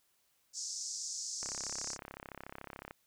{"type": "band-pass noise", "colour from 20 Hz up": "pink", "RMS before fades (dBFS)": -41, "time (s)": [0.53, 1.98], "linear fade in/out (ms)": 50, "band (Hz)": [5200, 7400], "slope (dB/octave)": 48}
{"type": "click train", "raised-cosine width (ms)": 0.5, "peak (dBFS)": -29, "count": 51, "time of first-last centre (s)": [1.43, 2.909], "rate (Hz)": 33.8}
{"effects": ["white hiss -74 dBFS RMS until 3.06 s"]}